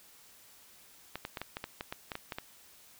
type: clicks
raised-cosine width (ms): 0.3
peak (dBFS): -21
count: 12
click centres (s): 1.156 / 1.251 / 1.372 / 1.416 / 1.569 / 1.641 / 1.809 / 1.925 / 2.118 / 2.154 / 2.322 / 2.385
effects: white hiss -58 dBFS RMS until 2.99 s